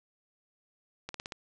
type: slowing click train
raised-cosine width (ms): 0.2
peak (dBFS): -21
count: 5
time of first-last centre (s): 1.09-1.322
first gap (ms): 53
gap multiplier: 1.06
effects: resampled to 22050 Hz + 8-bit